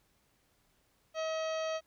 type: harmonic tone with a mistuned harmonic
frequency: 638 Hz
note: D#5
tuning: 43 cents sharp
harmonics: 1 / 2 / 3 / 4 / 5 / 6 / 7 / 9 / 10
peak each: -33 / -42 / -47 / -47 / -47 / -54 / -51 / -52 / -57 dBFS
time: 1.14-1.81 s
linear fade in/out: 50 ms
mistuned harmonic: 7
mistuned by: +24 cents
effects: pink hiss -72 dBFS RMS until 1.86 s